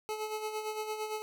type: tone with tremolo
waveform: 25% pulse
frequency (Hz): 430.4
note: A4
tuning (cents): -38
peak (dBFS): -29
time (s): 0.09-1.22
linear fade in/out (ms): 0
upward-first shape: sine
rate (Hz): 8.8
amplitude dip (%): 55
effects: none